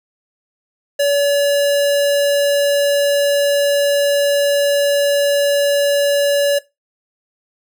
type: tone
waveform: square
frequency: 570 Hz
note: C#5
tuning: 48 cents sharp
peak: -13 dBFS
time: 0.99-6.59 s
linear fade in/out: 10 ms
effects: noise-tail reverb RT60 0.2 s tail -18 dB re dry